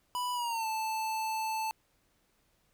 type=tone with pitch glide; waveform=square; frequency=987.8 to 880 Hz; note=B5 to A5; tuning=0 to 0 cents; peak=-32 dBFS; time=0.15-1.71 s; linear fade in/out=0 ms; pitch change=-200 cents; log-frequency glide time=0.33-0.67 s; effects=pink hiss -72 dBFS RMS until 2.73 s